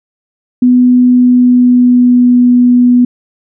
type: tone with pitch glide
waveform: sine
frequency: 248.6 to 245.7 Hz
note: B3 to B3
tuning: +12 to -9 cents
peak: -3 dBFS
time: 0.62-3.05 s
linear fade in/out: 5 ms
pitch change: -21 cents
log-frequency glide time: 1-2.42 s
effects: none